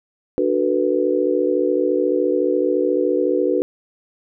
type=chord; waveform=sine; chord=B minor seventh; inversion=first; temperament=just; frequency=296.3 / 370.4 / 444.5 / 493.9 Hz; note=D4 / F#4 / A4 / B4; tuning=+15 / +2 / +18 / 0 cents; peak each=-22 / -20 / -24 / -20 dBFS; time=0.38-3.62 s; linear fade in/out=0 ms; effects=none